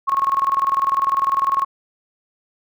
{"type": "tone with tremolo", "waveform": "sine", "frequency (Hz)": 1093, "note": "C#6", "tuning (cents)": -25, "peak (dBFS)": -13, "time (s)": [0.07, 1.65], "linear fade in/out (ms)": 20, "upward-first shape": "square", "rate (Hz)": 20, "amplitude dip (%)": 70, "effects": []}